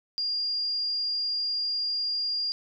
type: tone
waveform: sine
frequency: 4812 Hz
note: D8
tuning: 41 cents sharp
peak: -26 dBFS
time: 0.18-2.52 s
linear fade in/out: 0 ms
effects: none